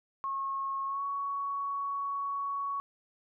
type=tone with pitch glide; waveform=sine; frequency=1089 to 1117.7 Hz; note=C#6 to C#6; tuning=-31 to +14 cents; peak=-31 dBFS; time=0.24-2.8 s; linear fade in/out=0 ms; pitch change=+45 cents; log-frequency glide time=0.86-1.03 s; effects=none